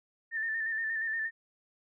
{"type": "tone with vibrato", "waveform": "sine", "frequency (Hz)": 1793, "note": "A6", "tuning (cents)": 32, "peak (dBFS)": -30, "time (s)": [0.31, 1.31], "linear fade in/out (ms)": 50, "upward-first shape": "square", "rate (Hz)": 8.5, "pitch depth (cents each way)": 33, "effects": []}